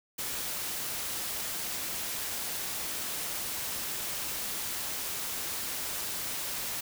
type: noise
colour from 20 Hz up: white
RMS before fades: -35 dBFS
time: 0.18-6.81 s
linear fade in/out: 10 ms
effects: none